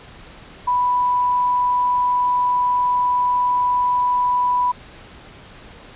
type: tone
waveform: sine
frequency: 988 Hz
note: B5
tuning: in tune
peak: -15 dBFS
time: 0.67-4.72 s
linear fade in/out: 10 ms
effects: pink hiss -42 dBFS RMS until 5.95 s + resampled to 8000 Hz